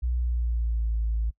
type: tone with pitch glide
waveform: sine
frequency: 60.7 to 55.34 Hz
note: B1 to A1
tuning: -29 to +11 cents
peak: -22 dBFS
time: 0.02-1.31 s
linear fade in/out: 20 ms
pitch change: -160 cents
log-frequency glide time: 0.17-0.94 s
effects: noise-tail reverb RT60 0.1 s tail -24 dB re dry + tanh soft clip ceiling -19 dBFS